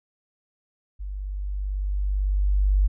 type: tone with level ramp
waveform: sine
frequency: 49 Hz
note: G1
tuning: in tune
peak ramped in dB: -30 to -15 dBFS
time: 0.99-2.88 s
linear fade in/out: 20 ms
effects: none